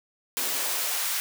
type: noise with high-pass filter sweep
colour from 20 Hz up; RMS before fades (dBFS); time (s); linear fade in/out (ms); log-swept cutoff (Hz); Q
white; -28; 0.37-1.2; 0; 230 to 1100; 0.97
effects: none